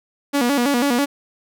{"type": "tone with vibrato", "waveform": "sawtooth", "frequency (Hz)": 261.6, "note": "C4", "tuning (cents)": 0, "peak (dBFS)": -12, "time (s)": [0.33, 1.06], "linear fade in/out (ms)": 20, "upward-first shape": "square", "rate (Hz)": 6.1, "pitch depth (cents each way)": 140, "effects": []}